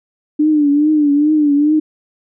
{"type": "tone with vibrato", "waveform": "sine", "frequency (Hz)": 296.8, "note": "D4", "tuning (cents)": 18, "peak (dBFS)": -9, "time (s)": [0.39, 1.8], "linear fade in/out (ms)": 10, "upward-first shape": "triangle", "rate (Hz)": 2.4, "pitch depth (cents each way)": 86, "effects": []}